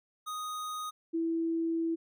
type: tone pair in turn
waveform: square / sine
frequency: 1244.5 / 329.6 Hz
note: D#6 / E4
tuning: 0 / 0 cents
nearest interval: octave + major seventh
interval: 2300 cents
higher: first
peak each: -36 / -28 dBFS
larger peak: second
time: 0.26-0.91 / 1.13-1.96 s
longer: second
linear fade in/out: 20 ms
effects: none